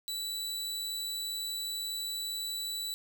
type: tone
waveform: sawtooth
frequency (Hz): 3951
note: B7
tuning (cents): 0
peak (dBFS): -31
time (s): 0.08-2.94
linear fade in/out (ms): 0
effects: 12-bit